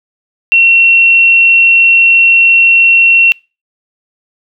sine tone, 2723 Hz, F7, 44 cents flat, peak -3 dBFS, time 0.52-3.32 s, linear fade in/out 0 ms, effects noise-tail reverb RT60 0.3 s tail -25 dB re dry

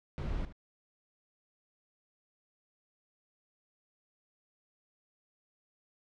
brown noise with echo, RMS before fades -35 dBFS, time 0.18-0.45 s, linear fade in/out 0 ms, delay 75 ms, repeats 1, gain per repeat -13 dB, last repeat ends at 0.525 s, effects low-pass 4000 Hz 12 dB/octave

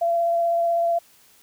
sine tone with vibrato, 680 Hz, F5, 46 cents flat, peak -18 dBFS, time 0.01-0.99 s, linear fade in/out 10 ms, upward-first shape triangle, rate 16 Hz, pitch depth 13 cents each way, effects white hiss -55 dBFS RMS until 1.42 s

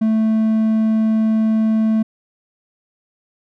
triangle tone, 220 Hz, A3, in tune, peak -11 dBFS, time 0.01-2.03 s, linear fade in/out 10 ms, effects none

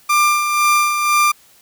30% pulse tone with tremolo, 1191 Hz, D6, 24 cents sharp, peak -8 dBFS, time 0.09-1.32 s, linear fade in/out 10 ms, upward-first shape sine, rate 2 Hz, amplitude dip 50%, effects white hiss -50 dBFS RMS until 1.61 s

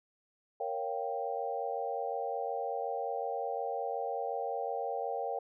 sine chord, G half-diminished seventh, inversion first, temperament equal, 466.2 / 554.4 / 698.5 / 784 Hz, Bb4 / Db5 / F5 / G5, 0 / 0 / 0 / 0 cents, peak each -38 / -39 / -39 / -37 dBFS, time 0.6-5.39 s, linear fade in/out 5 ms, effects none

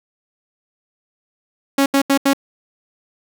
sawtooth tone bursts, 275.7 Hz, C#4, 9 cents flat, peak -8 dBFS, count 4, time 1.78-2.334 s, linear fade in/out 5 ms, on 80 ms, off 78 ms, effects none

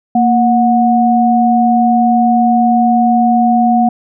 sine tone pair together, 232.1 / 731 Hz, A#3 / F#5, -7 / -21 cents, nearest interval octave + minor sixth, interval 1986 cents, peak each -10 dBFS, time 0.15-3.89 s, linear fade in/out 5 ms, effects none

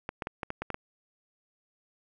clicks, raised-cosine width 0.5 ms, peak -18 dBFS, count 8, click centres 0.091 / 0.222 / 0.271 / 0.432 / 0.504 / 0.62 / 0.703 / 0.744 s, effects none

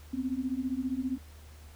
sine beating tone pair, 250.9 / 265.9 Hz, B3 / C4, +28 / +28 cents, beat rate 15 Hz, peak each -33 / -32 dBFS, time 0.13-1.18 s, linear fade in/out 10 ms, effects added 75 Hz sine -48 dBFS peak until 1.75 s + pink hiss -57 dBFS RMS until 1.75 s

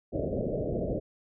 white low-pass noise, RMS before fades -31 dBFS, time 0.12-1 s, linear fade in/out 20 ms, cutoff 650 Hz, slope 96 dB/octave, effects none

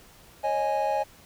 triangle chord, C# suspended second, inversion none, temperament equal with one note detuned, 547.7 / 622.3 / 830.6 Hz, C#5 / D#5 / G#5, -21 / 0 / 0 cents, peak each -28 / -27 / -24 dBFS, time 0.43-1.04 s, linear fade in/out 20 ms, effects pink hiss -53 dBFS RMS until 1.25 s

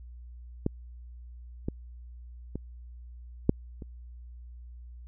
clicks, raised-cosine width 3 ms, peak -13 / -17 / -21 / -7 / -28 dBFS, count 5, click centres 0.664 / 1.685 / 2.556 / 3.494 / 3.822 s, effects added 60 Hz sine -43 dBFS peak until 5.07 s

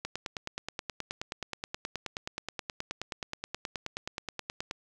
click train, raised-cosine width 0.2 ms, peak -17 dBFS, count 45, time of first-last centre 0.05-4.711 s, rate 9.44 Hz, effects none

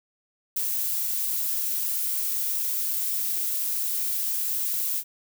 violet noise with ADSR envelope, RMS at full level -25 dBFS, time 0.56-5.04 s, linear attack 8 ms, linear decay 20 ms, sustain -2 dB, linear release 61 ms, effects none

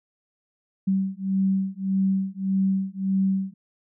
sine beating tone pair, 191.5 / 193.2 Hz, G3 / G3, -40 / -25 cents, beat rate 1.7 Hz, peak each -24 dBFS, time 0.87-3.54 s, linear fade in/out 10 ms, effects none

